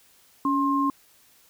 sine tone pair together, 281.3 / 1062 Hz, C#4 / C6, +26 / +25 cents, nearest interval octave + major seventh, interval 2299 cents, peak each -23 dBFS, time 0.45-0.9 s, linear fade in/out 2 ms, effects white hiss -58 dBFS RMS until 1.49 s

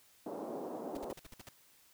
pink band-pass noise, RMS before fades -42 dBFS, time 0.26-1.13 s, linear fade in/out 2 ms, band 250 to 810 Hz, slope 24 dB/octave
pink noise bursts, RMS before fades -50 dBFS, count 8, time 0.95-1.489 s, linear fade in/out 2 ms, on 21 ms, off 53 ms
effects white hiss -65 dBFS RMS until 1.93 s

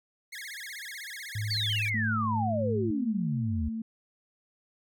sawtooth tone with vibrato, 1895 Hz, A#6, 28 cents sharp, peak -35 dBFS, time 0.32-1.9 s, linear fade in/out 10 ms, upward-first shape sine, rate 16 Hz, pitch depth 270 cents each way
sine tone with tremolo, 106.2 Hz, G#2, 39 cents sharp, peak -29 dBFS, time 1.35-2.91 s, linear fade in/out 5 ms, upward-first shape sine, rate 3.1 Hz, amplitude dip 25%
sine exponential sweep, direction down, 4699 to 71.1 Hz, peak -28 dBFS, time 1.5-3.69 s, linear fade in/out 10 ms
sine tone with pitch glide, 220 to 224.1 Hz, A3 to A3, 0 to +32 cents, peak -31 dBFS, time 1.94-3.82 s, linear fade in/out 5 ms, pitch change +32 cents, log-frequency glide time 2.75-3.35 s
effects none

